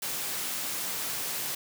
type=high-pass noise; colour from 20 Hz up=white; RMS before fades=-33 dBFS; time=0.02-1.55 s; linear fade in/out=5 ms; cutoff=100 Hz; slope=48 dB/octave; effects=none